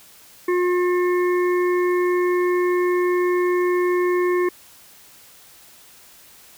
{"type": "harmonic tone with a mistuned harmonic", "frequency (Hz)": 357.5, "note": "F4", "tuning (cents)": 41, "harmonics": [1, 3, 5, 6], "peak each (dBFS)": [-17, -27, -31, -33], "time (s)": [0.48, 4.49], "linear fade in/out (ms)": 5, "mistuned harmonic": 6, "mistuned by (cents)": 16, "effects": ["white hiss -48 dBFS RMS until 6.57 s"]}